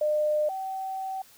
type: tone pair in turn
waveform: sine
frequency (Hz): 604 / 765.8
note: D5 / G5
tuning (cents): +48 / -41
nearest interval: major third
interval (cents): 411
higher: second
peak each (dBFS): -22 / -30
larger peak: first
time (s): 0.01-0.49 / 0.49-1.22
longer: second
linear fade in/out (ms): 5
effects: white hiss -55 dBFS RMS until 1.37 s

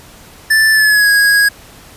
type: tone with pitch glide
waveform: square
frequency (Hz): 1760 to 1651.7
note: A6 to G#6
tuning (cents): 0 to -10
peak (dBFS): -8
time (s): 0.5-1.49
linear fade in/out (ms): 10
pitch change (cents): -110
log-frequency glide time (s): 0.72-1.1
effects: pink hiss -39 dBFS RMS until 1.96 s + resampled to 32000 Hz

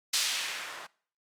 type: noise with low-pass filter sweep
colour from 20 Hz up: violet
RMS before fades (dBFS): -33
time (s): 0.13-0.87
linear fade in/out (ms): 10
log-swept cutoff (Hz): 4800 to 980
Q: 0.96
effects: noise-tail reverb RT60 0.5 s tail -23 dB re dry + Opus 48 kbps

